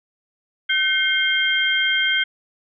sine tone cluster, 1532 / 2132 / 3189 Hz, G6 / C7 / G7, -40 / +32 / +29 cents, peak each -21 dBFS, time 0.69-2.24 s, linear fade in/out 10 ms, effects none

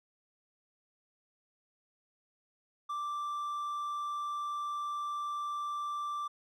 triangle tone, 1174.7 Hz, D6, in tune, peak -32 dBFS, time 2.89-6.28 s, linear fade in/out 10 ms, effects none

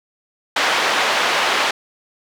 pink band-pass noise, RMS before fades -18 dBFS, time 0.56-1.71 s, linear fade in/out 5 ms, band 710 to 3700 Hz, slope 12 dB/octave, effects none

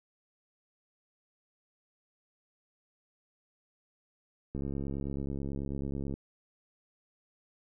click train, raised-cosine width 3 ms, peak -24 dBFS, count 111, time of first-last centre 4.55-6.14 s, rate 69.2 Hz, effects none

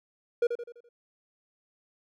triangle tone with echo, 476 Hz, A#4, 36 cents sharp, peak -19 dBFS, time 0.42-0.47 s, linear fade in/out 5 ms, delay 84 ms, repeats 5, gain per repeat -7 dB, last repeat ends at 0.89 s, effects none

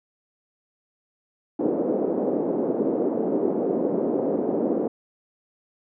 white band-pass noise, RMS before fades -24 dBFS, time 1.59-4.88 s, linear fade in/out 5 ms, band 230 to 490 Hz, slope 24 dB/octave, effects none

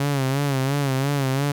sawtooth tone with vibrato, 137.6 Hz, C#3, 12 cents flat, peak -16 dBFS, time 0-1.52 s, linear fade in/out 5 ms, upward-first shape sine, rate 2.9 Hz, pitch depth 80 cents each way, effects none

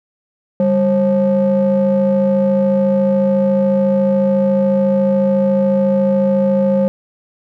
triangle ring-modulated tone, 170 Hz, F3, 46 cents flat, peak -6 dBFS, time 0.6-6.88 s, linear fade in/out 0 ms, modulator 367 Hz, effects none

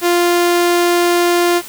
sawtooth tone, 348.8 Hz, F4, 2 cents flat, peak -7 dBFS, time 0.01-1.62 s, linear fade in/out 50 ms, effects white hiss -33 dBFS RMS until 1.68 s

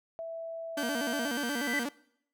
sine tone, 659.3 Hz, E5, in tune, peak -35 dBFS, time 0.19-1.28 s, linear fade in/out 0 ms
sawtooth tone with pitch glide, 1546 to 1556.8 Hz, G6 to G6, -24 to -12 cents, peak -32 dBFS, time 0.77-1.84 s, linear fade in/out 10 ms, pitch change +12 cents, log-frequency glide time 1.02-1.5 s
sawtooth tone with vibrato, 261.6 Hz, C4, in tune, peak -28 dBFS, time 0.77-1.89 s, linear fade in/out 5 ms, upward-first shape square, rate 8.3 Hz, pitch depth 170 cents each way
sine tone with exponential growth, 1993 Hz, B6, 15 cents sharp, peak -27 dBFS, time 1.33-1.79 s, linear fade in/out 2 ms, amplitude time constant 100 ms
effects noise-tail reverb RT60 0.7 s tail -22 dB re dry

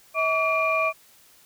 sine tone cluster, 643 / 1146 / 2402 Hz, E5 / D6 / D7, -43 / -43 / +38 cents, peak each -24 dBFS, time 0.14-0.93 s, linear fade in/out 50 ms, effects tanh soft clip ceiling -11 dBFS + white hiss -55 dBFS RMS until 1.45 s

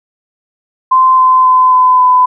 sine tone with pitch steps, 1036 / 1028.2 / 1020.6 / 1012.9 / 1005.3 Hz, C6 / C6 / C6 / B5 / B5, -17 / -31 / -43 / +43 / +30 cents, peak -4 dBFS, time 0.91-2.26 s, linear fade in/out 10 ms, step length 270 ms, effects none

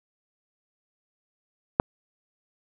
click, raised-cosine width 1 ms, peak -3 dBFS, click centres 1.799 s, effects none

